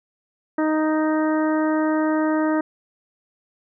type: harmonic tone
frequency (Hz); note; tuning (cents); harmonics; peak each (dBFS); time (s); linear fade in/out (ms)
311.1; D#4; 0; 1 / 2 / 3 / 4 / 5 / 6; -19 / -25 / -29 / -31 / -33 / -35; 0.58-2.61; 5
effects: none